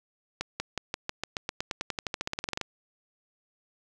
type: accelerating click train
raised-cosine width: 0.2 ms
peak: -13 dBFS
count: 24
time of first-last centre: 0.41-2.613 s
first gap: 190 ms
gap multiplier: 0.93
effects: none